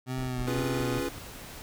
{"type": "tone with vibrato", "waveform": "25% pulse", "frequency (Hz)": 127, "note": "B2", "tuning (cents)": 49, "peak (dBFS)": -27, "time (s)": [0.06, 1.02], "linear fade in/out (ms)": 50, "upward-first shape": "sine", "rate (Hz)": 2, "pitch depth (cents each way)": 33}
{"type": "noise with tremolo", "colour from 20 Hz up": "brown", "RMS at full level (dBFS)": -38, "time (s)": [0.17, 1.19], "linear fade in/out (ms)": 5, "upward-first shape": "sine", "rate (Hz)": 5.1, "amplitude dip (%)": 70}
{"type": "chord", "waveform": "square", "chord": "C# dominant seventh", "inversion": "none", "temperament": "equal", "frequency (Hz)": [277.2, 349.2, 415.3, 493.9], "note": ["C#4", "E#4", "G#4", "B4"], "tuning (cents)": [0, 0, 0, 0], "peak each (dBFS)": [-35, -36, -38, -36], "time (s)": [0.47, 1.09], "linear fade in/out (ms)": 5}
{"type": "noise", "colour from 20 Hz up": "pink", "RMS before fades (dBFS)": -44, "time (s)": [0.98, 1.62], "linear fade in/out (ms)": 0}
{"effects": []}